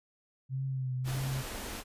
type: tone with vibrato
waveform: sine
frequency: 130.81 Hz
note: C3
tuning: in tune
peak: -31 dBFS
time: 0.49-1.44 s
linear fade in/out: 50 ms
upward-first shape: triangle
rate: 1.6 Hz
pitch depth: 53 cents each way
type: band-stop noise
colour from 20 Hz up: pink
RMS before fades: -40 dBFS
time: 1.04-1.84 s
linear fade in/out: 50 ms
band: 120 to 190 Hz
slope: 96 dB/octave
effects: resampled to 32000 Hz